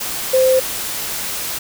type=tone in noise; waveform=sine; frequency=519 Hz; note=C5; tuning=14 cents flat; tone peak=-10 dBFS; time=0.33-0.6 s; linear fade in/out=10 ms; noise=white; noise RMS=-24 dBFS; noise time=0-1.59 s; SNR=+11 dB; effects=none